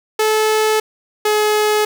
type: tone pair in turn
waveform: sawtooth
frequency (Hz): 433.3 / 424.1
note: A4 / G#4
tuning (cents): -27 / +36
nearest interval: unison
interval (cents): 37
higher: first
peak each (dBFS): -9 / -9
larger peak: neither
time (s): 0.19-0.8 / 1.25-1.85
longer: first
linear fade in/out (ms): 5
effects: 7-bit